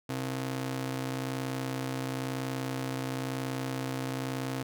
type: ring-modulated tone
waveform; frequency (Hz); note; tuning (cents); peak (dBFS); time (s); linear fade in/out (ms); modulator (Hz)
sawtooth; 197.6; G3; +14; -25; 0.09-4.63; 5; 68.3
effects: none